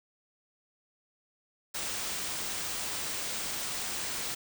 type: band-stop noise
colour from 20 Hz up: white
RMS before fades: -35 dBFS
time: 1.74-4.35 s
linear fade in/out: 10 ms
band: 10000 to 15000 Hz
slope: 96 dB/octave
effects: none